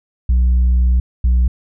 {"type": "tone pair in turn", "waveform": "sine", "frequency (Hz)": [61.74, 61.44], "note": ["B1", "B1"], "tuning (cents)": [0, -8], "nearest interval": "unison", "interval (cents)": 8, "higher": "first", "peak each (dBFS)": -7, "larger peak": "neither", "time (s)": [[0.29, 1], [1.24, 1.48]], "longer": "first", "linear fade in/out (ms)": 5, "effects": ["tanh soft clip ceiling -9 dBFS"]}